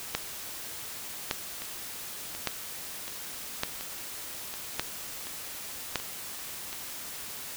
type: two click trains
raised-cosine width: 0.2 ms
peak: -21 / -9 dBFS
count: 8 / 6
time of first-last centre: 1.62-6.729 / 0.15-5.957 s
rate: 1.37 / 0.861 Hz
effects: white hiss -40 dBFS RMS until 7.56 s